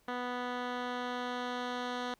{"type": "tone with low-pass filter sweep", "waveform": "10% pulse", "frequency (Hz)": 246.9, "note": "B3", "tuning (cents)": 0, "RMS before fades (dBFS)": -37, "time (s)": [0.08, 2.14], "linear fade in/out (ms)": 2, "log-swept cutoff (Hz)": [2500, 3900], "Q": 1.2, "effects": ["pink hiss -69 dBFS RMS until 2.19 s"]}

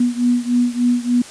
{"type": "beating tone pair", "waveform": "sine", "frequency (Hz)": [242.3, 245.7], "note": ["B3", "B3"], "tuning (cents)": [-33, -9], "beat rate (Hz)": 3.4, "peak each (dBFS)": [-16, -18], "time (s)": [0, 1.22], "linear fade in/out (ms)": 5, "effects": ["white hiss -37 dBFS RMS until 1.3 s", "resampled to 22050 Hz"]}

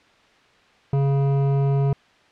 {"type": "tone with hard clipping", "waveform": "sine", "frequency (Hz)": 138.59, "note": "C#3", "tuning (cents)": 0, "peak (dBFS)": -19, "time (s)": [0.93, 1.93], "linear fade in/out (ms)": 2, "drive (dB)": 12, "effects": ["white hiss -55 dBFS RMS until 2.31 s", "low-pass 3000 Hz 12 dB/octave"]}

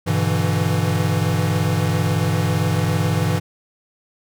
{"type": "chord", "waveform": "square", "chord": "E minor seventh", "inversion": "first", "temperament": "equal with one note detuned", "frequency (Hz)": [100.35, 123.47, 146.83, 164.81], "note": ["G2", "B2", "D3", "E3"], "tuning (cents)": [41, 0, 0, 0], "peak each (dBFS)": [-22, -25, -26, -22], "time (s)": [0.06, 3.4], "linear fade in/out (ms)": 20, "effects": []}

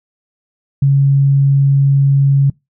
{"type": "tone", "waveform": "sine", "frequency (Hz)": 138.59, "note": "C#3", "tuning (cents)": 0, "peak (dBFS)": -7, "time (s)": [0.82, 2.5], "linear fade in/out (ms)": 5, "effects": ["noise-tail reverb RT60 0.2 s tail -24 dB re dry"]}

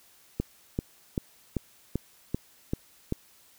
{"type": "click train", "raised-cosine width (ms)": 3, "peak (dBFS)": -14, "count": 8, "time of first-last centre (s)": [0.4, 3.124], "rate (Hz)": 2.57, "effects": ["white hiss -59 dBFS RMS until 3.58 s"]}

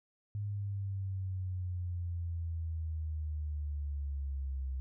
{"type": "exponential sweep", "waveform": "sine", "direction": "down", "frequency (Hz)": [103.6, 65.41], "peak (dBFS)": -34, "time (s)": [0.35, 4.8], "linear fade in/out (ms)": 0, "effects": []}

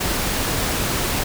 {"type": "noise", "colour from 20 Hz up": "pink", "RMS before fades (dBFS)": -22, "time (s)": [0, 1.24], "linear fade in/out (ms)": 10, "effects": []}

